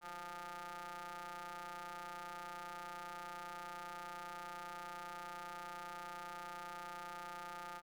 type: ring-modulated tone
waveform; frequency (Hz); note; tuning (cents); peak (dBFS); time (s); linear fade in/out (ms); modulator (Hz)
sawtooth; 172.5; F3; -21; -39; 0.01-7.82; 50; 1050
effects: none